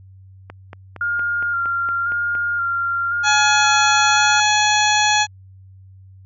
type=click train; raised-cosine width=0.5 ms; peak=-19 dBFS; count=9; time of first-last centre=0.5-2.352 s; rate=4.32 Hz
type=tone with vibrato; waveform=sine; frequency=1400 Hz; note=F6; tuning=4 cents sharp; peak=-18 dBFS; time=1.01-4.4 s; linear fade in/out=2 ms; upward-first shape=square; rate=0.95 Hz; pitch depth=19 cents each way
type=harmonic tone; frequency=843 Hz; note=G#5; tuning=26 cents sharp; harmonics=1 / 2 / 3 / 4 / 5 / 7 / 8; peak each=-17 / -20 / -22 / -23 / -24 / -25 / -26 dBFS; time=3.23-5.27 s; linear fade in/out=50 ms
effects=added 95 Hz sine -41 dBFS peak until 6.25 s